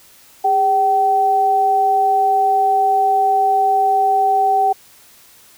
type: tone pair together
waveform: sine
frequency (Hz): 407.6 / 768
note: G#4 / G5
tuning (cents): -32 / -36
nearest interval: major seventh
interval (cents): 1096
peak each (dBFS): -22 / -12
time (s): 0.44-4.73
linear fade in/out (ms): 10
effects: white hiss -47 dBFS RMS until 5.57 s